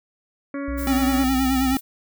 harmonic tone, 280 Hz, C#4, 18 cents sharp, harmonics 1 / 2 / 4 / 5 / 6 / 7 / 8, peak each -27 / -33 / -39 / -41 / -43 / -44 / -45 dBFS, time 0.54-1.24 s, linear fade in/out 2 ms
sine tone, 61.74 Hz, B1, in tune, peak -27 dBFS, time 0.68-1.75 s, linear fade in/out 0 ms
violet noise, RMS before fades -35 dBFS, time 0.77-1.81 s, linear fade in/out 20 ms
square tone with vibrato, 262.9 Hz, C4, 8 cents sharp, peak -19 dBFS, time 0.87-1.77 s, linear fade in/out 2 ms, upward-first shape sine, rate 9.5 Hz, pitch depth 48 cents each way
effects none

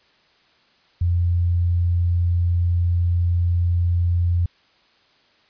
sine tone, 87 Hz, F2, 6 cents flat, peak -16 dBFS, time 1.01-4.46 s, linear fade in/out 5 ms, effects white hiss -58 dBFS RMS until 5.49 s + resampled to 11025 Hz

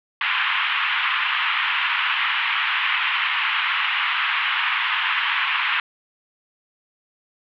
white band-pass noise, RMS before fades -22 dBFS, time 0.21-5.8 s, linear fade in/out 2 ms, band 950 to 3100 Hz, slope 48 dB/octave, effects none

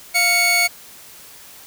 sawtooth tone pair together, 698.5 / 2218 Hz, F5 / C#7, 0 / 0 cents, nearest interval octave + minor sixth, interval 2000 cents, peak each -19 / -11 dBFS, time 0.14-0.68 s, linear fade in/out 20 ms, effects white hiss -42 dBFS RMS until 1.66 s

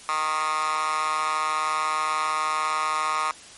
10% pulse tone with high-pass filter, 155.1 Hz, D#3, 5 cents flat, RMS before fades -25 dBFS, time 0.09-3.31 s, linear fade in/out 0 ms, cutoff 1200 Hz, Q 7.1, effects white hiss -45 dBFS RMS until 3.57 s + MP3 48 kbps

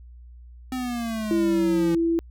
square exponential sweep, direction down, 259.2 to 169.2 Hz, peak -27 dBFS, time 0.72-1.95 s, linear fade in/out 2 ms
sine tone, 333.3 Hz, E4, 19 cents sharp, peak -19 dBFS, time 1.31-2.19 s, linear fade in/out 0 ms
effects added 60 Hz sine -42 dBFS peak until 2.3 s

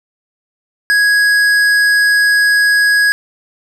sine tone with tanh clipping, 1661.2 Hz, G#6, in tune, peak -10 dBFS, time 0.9-3.12 s, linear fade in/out 0 ms, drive 13 dB, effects none

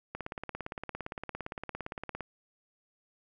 click train, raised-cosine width 0.5 ms, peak -22 dBFS, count 37, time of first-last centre 0.15-2.207 s, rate 17.5 Hz, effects none

